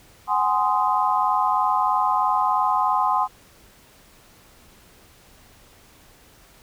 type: chord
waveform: sine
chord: Ab dominant seventh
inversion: third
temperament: just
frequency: 747.5 / 830.6 / 1038.3 / 1245.9 Hz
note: Gb5 / Ab5 / C6 / Eb6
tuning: +17 / 0 / -14 / +2 cents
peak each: -25 / -23 / -21 / -26 dBFS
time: 0.27-3.28 s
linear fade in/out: 50 ms
effects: pink hiss -52 dBFS RMS until 6.62 s